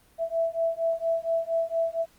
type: beating tone pair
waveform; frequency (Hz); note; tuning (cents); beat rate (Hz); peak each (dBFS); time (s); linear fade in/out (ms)
sine; 659.3 / 663.6; E5 / E5; 0 / +11; 4.3; -27; 0.18-2.06; 50
effects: pink hiss -60 dBFS RMS until 2.18 s + Opus 24 kbps